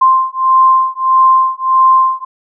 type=beating tone pair; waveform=sine; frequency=1046.5 / 1048.1 Hz; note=C6 / C6; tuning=0 / +3 cents; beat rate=1.6 Hz; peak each=-10 dBFS; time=0.01-2.25 s; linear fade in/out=10 ms; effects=none